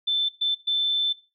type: tone bursts at uneven times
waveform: sine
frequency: 3534 Hz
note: A7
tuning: 7 cents sharp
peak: -20 dBFS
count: 3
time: 0.07-0.29 / 0.41-0.55 / 0.67-1.13 s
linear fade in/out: 10 ms
effects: noise-tail reverb RT60 0.3 s tail -18 dB re dry